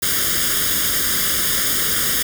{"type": "noise with comb filter", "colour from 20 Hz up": "white", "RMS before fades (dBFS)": -19, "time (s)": [0.02, 2.23], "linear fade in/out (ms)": 10, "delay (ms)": 0.59, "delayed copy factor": 0.85, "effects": []}